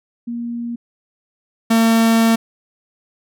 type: tone pair in turn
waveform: sine / 45% pulse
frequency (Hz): 236.2 / 226.7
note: A#3 / A#3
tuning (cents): +23 / -48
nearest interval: minor second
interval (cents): 71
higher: first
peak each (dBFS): -22 / -11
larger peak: second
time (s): 0.27-0.76 / 1.7-2.36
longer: second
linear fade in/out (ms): 10
effects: none